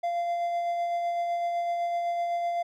triangle tone with tremolo, 691 Hz, F5, 19 cents flat, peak -23 dBFS, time 0.03-2.63 s, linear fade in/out 10 ms, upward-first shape sine, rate 7.9 Hz, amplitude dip 25%, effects none

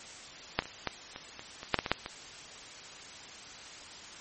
clicks, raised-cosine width 0.3 ms, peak -8 / -26 / -27 / -13 / -24 / -26 / -24 / -6 / -11 / -16 / -7 / -20 dBFS, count 12, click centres 0.59 / 0.623 / 0.656 / 0.873 / 1.161 / 1.394 / 1.631 / 1.743 / 1.789 / 1.862 / 1.916 / 2.061 s, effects white hiss -47 dBFS RMS until 4.2 s + MP3 32 kbps

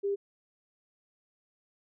sine tone, 400 Hz, G4, 35 cents sharp, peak -27 dBFS, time 0.03-0.16 s, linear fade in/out 20 ms, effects none

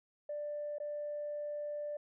sine tone with dropouts, 590 Hz, D5, 8 cents sharp, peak -36 dBFS, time 0.29-1.97 s, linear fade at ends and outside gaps 5 ms, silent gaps 0.784-0.8 s, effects tanh soft clip ceiling -32 dBFS

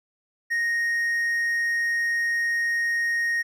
triangle tone, 1864.7 Hz, A#6, in tune, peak -20 dBFS, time 0.5-3.43 s, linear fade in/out 20 ms, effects none

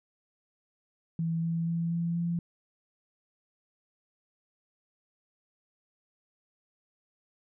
sine tone with pitch steps, 164.81 / 166.24 / 167.69 / 169.15 / 170.62 Hz, E3 / E3 / E3 / E3 / F3, 0 / +15 / +30 / +45 / -40 cents, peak -27 dBFS, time 1.19-2.39 s, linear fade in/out 2 ms, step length 240 ms, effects none

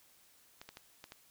clicks, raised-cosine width 0.2 ms, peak -30 dBFS, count 5, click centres 0.615 / 0.69 / 0.771 / 1.041 / 1.121 s, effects white hiss -65 dBFS RMS until 1.3 s

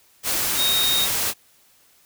sine tone in noise, 3729 Hz, A#7, in tune, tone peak -19 dBFS, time 0.56-1.08 s, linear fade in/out 50 ms, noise white, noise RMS -23 dBFS, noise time 0.23-1.34 s, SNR +1 dB, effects white hiss -57 dBFS RMS until 2.05 s

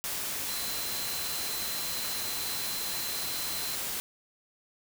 sine tone in noise, 4074 Hz, C8, 47 cents flat, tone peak -38 dBFS, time 0.49-3.75 s, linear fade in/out 0 ms, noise white, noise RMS -34 dBFS, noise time 0.04-4 s, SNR -7 dB, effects none

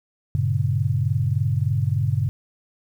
sine chord, G diminished, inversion none, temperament just, 98 / 117.6 / 141.12 Hz, G2 / Bb2 / Db3, 0 / +16 / +31 cents, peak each -23 dBFS, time 0.35-2.29 s, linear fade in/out 0 ms, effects 9-bit

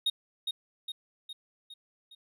triangle tone with echo, 3729 Hz, A#7, in tune, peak -23 dBFS, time 0.06-0.1 s, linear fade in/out 5 ms, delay 410 ms, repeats 5, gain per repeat -5 dB, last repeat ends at 2.15 s, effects none

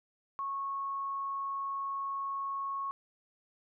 sine tone, 1100 Hz, C#6, 14 cents flat, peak -33 dBFS, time 0.39-2.91 s, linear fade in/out 0 ms, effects none

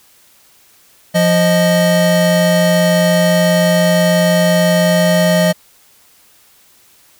square tone pair together, 174.61 / 622.2 Hz, F3 / D#5, 0 / 0 cents, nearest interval octave + minor seventh, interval 2200 cents, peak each -13 dBFS, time 1.14-5.53 s, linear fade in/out 20 ms, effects white hiss -49 dBFS RMS until 7.19 s

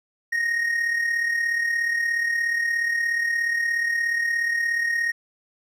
triangle tone with amplitude modulation, 1864.7 Hz, A#6, in tune, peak -17 dBFS, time 0.32-5.12 s, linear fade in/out 10 ms, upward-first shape sine, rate 36.9 Hz, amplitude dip 50%, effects none

